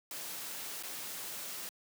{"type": "noise with dropouts", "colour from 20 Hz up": "white", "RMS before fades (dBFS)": -42, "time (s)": [0.11, 1.69], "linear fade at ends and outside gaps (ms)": 1, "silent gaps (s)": [0.826, 0.834], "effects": ["high-pass 150 Hz 12 dB/octave"]}